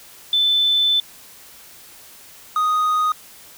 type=tone pair in turn; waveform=sine / triangle; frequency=3520 / 1244.5 Hz; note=A7 / D#6; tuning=0 / 0 cents; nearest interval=octave + tritone; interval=1800 cents; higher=first; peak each=-14 dBFS; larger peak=neither; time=0.33-1 / 2.56-3.12 s; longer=first; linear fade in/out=2 ms; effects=white hiss -44 dBFS RMS until 3.57 s